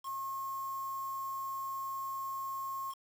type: tone with quantisation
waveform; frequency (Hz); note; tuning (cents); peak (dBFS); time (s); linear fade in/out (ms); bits
sine; 1079; C#6; -47; -36; 0.03-2.95; 50; 8
effects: none